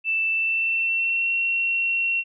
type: tone with pitch glide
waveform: sine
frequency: 2654 to 2727 Hz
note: E7 to F7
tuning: +11 to -42 cents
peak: -20 dBFS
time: 0.04-2.24 s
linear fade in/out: 50 ms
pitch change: +47 cents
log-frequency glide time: 0.29-1.31 s
effects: none